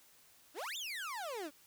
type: exponential two-way sweep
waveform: 30% pulse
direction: up then down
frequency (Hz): 271.5 to 3729 to 271.5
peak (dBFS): -37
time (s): 0.54-1.51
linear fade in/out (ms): 50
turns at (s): 0.77
effects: white hiss -64 dBFS RMS until 1.66 s